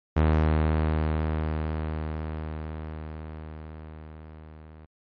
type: tone with level ramp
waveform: sawtooth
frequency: 78 Hz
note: D#2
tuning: 5 cents sharp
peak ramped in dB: -14 to -41 dBFS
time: 0.16-4.86 s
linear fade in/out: 10 ms
effects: low-pass 2000 Hz 12 dB/octave + MP3 32 kbps